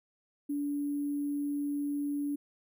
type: tone with sample-and-hold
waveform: sine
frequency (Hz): 287.9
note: D4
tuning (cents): -34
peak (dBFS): -30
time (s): 0.49-2.36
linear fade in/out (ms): 10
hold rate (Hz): 11025
effects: none